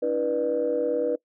sine tone cluster, 287.4 / 325.4 / 487.2 / 597 Hz, D4 / E4 / B4 / D5, -37 / -22 / -24 / +28 cents, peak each -32 / -31 / -23 / -29 dBFS, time 0.02-1.16 s, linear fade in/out 10 ms, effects noise-tail reverb RT60 0.1 s tail -22 dB re dry + tanh soft clip ceiling -14 dBFS

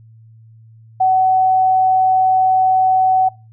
sine tone, 752 Hz, F#5, 28 cents sharp, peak -10 dBFS, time 1-3.29 s, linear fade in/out 10 ms, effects noise-tail reverb RT60 0.3 s tail -24 dB re dry + added 112 Hz sine -41 dBFS peak until 3.52 s

